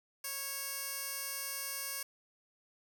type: tone with band-pass filter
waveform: 15% pulse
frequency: 550 Hz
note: C#5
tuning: 14 cents flat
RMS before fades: -40 dBFS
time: 0.24-2.03 s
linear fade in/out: 5 ms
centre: 12000 Hz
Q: 0.83
effects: none